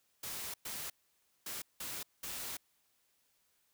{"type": "noise bursts at uneven times", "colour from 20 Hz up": "white", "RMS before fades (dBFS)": -42, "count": 5, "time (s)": [[0.23, 0.54], [0.65, 0.9], [1.46, 1.62], [1.8, 2.03], [2.23, 2.57]], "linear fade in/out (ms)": 5, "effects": ["white hiss -75 dBFS RMS until 3.73 s"]}